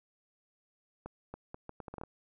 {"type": "accelerating click train", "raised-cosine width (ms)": 1, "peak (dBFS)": -28, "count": 10, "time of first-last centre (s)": [1.06, 2.036], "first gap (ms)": 280, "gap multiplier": 0.73, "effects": []}